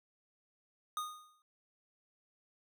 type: tone with exponential decay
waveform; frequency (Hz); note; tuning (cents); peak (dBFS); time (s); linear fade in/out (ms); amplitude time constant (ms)
square; 1233; D#6; -16; -34; 0.97-1.42; 1; 96
effects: none